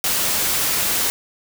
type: noise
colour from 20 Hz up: white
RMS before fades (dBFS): -20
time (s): 0.04-1.1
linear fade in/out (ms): 0
effects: none